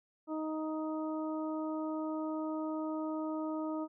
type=harmonic tone; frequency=312.5 Hz; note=D#4; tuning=8 cents sharp; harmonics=1 / 2 / 3 / 4; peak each=-35 / -41 / -45 / -46 dBFS; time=0.27-3.88 s; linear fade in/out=50 ms; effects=none